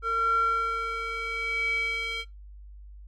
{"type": "tone with band-pass filter sweep", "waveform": "square", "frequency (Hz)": 455.8, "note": "A#4", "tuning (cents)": -39, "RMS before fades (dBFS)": -28, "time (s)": [0.02, 2.25], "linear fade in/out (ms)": 50, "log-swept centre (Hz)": [1200, 2800], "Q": 6.4, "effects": ["noise-tail reverb RT60 0.2 s tail -21 dB re dry", "added 50 Hz sine -43 dBFS peak until 3.07 s"]}